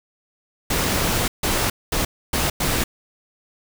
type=noise bursts at uneven times; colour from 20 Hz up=pink; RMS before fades=-21 dBFS; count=5; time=0.7-1.28 / 1.43-1.7 / 1.92-2.05 / 2.33-2.5 / 2.6-2.84 s; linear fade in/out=5 ms; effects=none